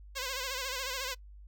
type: tone with vibrato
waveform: 5% pulse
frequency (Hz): 523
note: C5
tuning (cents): -1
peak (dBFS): -23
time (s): 0.15-1.15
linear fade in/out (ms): 20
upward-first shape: sine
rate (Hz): 14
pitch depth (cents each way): 89
effects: noise-tail reverb RT60 0.1 s tail -23 dB re dry + added 50 Hz sine -48 dBFS peak until 1.47 s